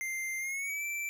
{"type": "tone with pitch glide", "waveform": "square", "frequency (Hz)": [2093, 2336], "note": ["C7", "D7"], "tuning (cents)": [0, -10], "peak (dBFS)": -34, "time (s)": [0.01, 1.09], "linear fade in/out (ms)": 0, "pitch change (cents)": 190, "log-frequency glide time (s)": [0.39, 0.84], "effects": []}